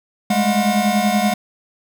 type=tone cluster; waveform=square; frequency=203.1 / 213.5 / 723 Hz; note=G#3 / G#3 / F#5; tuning=-38 / +48 / -40 cents; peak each=-20 dBFS; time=0.3-1.34 s; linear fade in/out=5 ms; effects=none